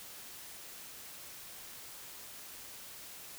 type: silence
effects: white hiss -49 dBFS RMS until 3.38 s